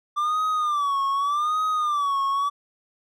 triangle tone with vibrato, 1174.7 Hz, D6, in tune, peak -19 dBFS, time 0.16-2.5 s, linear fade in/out 20 ms, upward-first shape sine, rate 0.84 Hz, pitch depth 120 cents each way, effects none

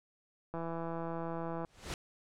click train, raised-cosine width 1 ms, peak -26 dBFS, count 185, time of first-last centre 0.54-1.648 s, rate 166 Hz
pink noise with exponential growth, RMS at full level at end -35 dBFS, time 1.65-1.94 s, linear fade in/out 1 ms, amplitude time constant 61 ms
effects low-pass 8000 Hz 12 dB/octave

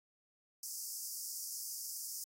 pink high-pass noise, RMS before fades -43 dBFS, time 0.63-2.24 s, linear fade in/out 2 ms, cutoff 4900 Hz, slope 96 dB/octave, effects AAC 48 kbps

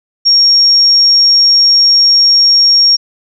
sine tone, 5560 Hz, F8, 9 cents flat, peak -4 dBFS, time 0.25-2.97 s, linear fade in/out 20 ms, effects none

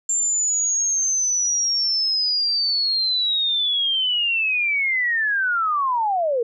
sine linear sweep, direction down, 7330 to 450 Hz, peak -18 dBFS, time 0.09-6.43 s, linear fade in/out 5 ms, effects none

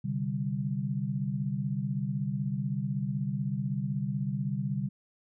sine chord, C suspended second, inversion none, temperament equal, 130.81 / 146.83 / 196 Hz, C3 / D3 / G3, 0 / 0 / 0 cents, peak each -33 dBFS, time 0.04-4.89 s, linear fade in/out 10 ms, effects none

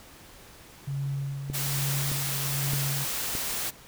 sine tone with tremolo, 138.59 Hz, C#3, in tune, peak -27 dBFS, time 0.87-3.05 s, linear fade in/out 10 ms, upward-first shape sine, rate 1.2 Hz, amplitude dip 50%
click train, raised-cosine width 3 ms, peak -22 dBFS, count 4, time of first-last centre 1.5-3.352 s, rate 1.62 Hz
white noise, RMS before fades -31 dBFS, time 1.53-3.71 s, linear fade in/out 20 ms
effects pink hiss -50 dBFS RMS until 3.87 s

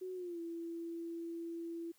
sine tone with pitch glide, 370 to 335.4 Hz, F#4 to E4, 0 to +30 cents, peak -40 dBFS, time 0.01-1.92 s, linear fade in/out 10 ms, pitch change -170 cents, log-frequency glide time 0.14-0.4 s, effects white hiss -71 dBFS RMS until 1.98 s

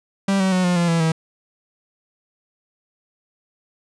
45% pulse tone with pitch steps, 196 / 189.76 / 183.72 / 177.87 / 172.21 / 166.73 / 161.42 Hz, G3 / F#3 / F#3 / F3 / F3 / E3 / E3, 0 / +44 / -12 / +32 / -24 / +20 / -36 cents, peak -16 dBFS, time 0.28-1.12 s, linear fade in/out 5 ms, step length 120 ms, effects resampled to 22050 Hz

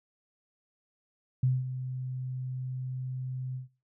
sine tone with ADSR envelope, 128.6 Hz, C3, 30 cents flat, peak -21 dBFS, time 1.43-3.68 s, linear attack 4 ms, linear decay 200 ms, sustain -12 dB, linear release 130 ms, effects noise-tail reverb RT60 0.3 s tail -17 dB re dry

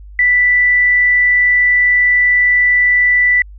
sine tone, 1975.5 Hz, B6, in tune, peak -8 dBFS, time 0.19-3.42 s, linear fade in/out 2 ms, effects added 50 Hz sine -32 dBFS peak until 3.58 s

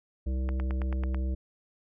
harmonic tone, 64.8 Hz, C2, 16 cents flat, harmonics 1 / 3 / 5 / 7 / 9, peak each -27 / -40 / -42 / -50 / -49 dBFS, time 0.26-1.35 s, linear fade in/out 10 ms
click train, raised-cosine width 0.5 ms, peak -23 dBFS, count 7, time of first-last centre 0.49-1.146 s, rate 9.15 Hz
effects none

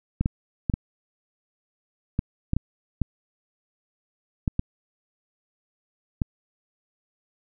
clicks, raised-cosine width 5 ms, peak -10 dBFS, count 11, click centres 0.21 / 0.259 / 0.698 / 0.739 / 2.191 / 2.534 / 2.566 / 3.017 / 4.478 / 4.594 / 6.218 s, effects none

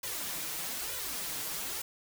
white noise with flanger, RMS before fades -37 dBFS, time 0.03-1.82 s, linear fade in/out 5 ms, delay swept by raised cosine 2 to 6.7 ms, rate 1.1 Hz, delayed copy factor +1, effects none

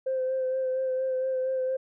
sine tone with vibrato, 520 Hz, C5, 11 cents flat, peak -24 dBFS, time 0.06-1.77 s, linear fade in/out 10 ms, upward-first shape sine, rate 4.3 Hz, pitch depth 21 cents each way, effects tanh soft clip ceiling -21 dBFS

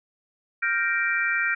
sine chord, G minor seventh, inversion third, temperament equal, 1396.9 / 1568 / 1864.7 / 2349 Hz, F6 / G6 / Bb6 / D7, 0 / 0 / 0 / 0 cents, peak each -27 dBFS, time 0.62-1.55 s, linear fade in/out 10 ms, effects none

